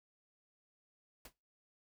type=noise with exponential decay; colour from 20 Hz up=pink; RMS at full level=-45 dBFS; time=1.25-1.33 s; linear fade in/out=5 ms; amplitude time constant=17 ms; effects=noise-tail reverb RT60 0.3 s tail -24 dB re dry